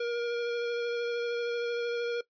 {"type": "tone with vibrato", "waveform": "square", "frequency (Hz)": 473.9, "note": "A#4", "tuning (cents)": 28, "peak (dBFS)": -30, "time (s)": [0, 2.21], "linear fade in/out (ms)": 5, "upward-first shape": "sine", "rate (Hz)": 13, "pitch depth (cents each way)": 13, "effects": ["noise-tail reverb RT60 0.1 s tail -19 dB re dry", "resampled to 11025 Hz"]}